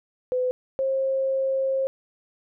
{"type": "tone pair in turn", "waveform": "sine", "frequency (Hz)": [505, 534.4], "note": ["B4", "C5"], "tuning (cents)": [39, 36], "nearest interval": "minor second", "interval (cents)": 97, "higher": "second", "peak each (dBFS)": -21, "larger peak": "neither", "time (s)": [[0.32, 0.51], [0.79, 1.87]], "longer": "second", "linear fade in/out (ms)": 0, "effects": []}